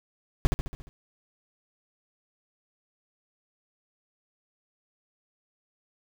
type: noise with echo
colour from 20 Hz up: brown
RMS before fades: -17 dBFS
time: 0.45-0.47 s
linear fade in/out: 0 ms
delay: 70 ms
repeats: 6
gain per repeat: -5 dB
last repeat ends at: 0.89 s
effects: none